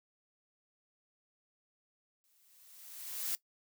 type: noise with exponential growth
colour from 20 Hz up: blue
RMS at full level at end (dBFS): -34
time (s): 2.24-3.35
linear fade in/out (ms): 0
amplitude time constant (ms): 240
effects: noise-tail reverb RT60 0.1 s tail -19 dB re dry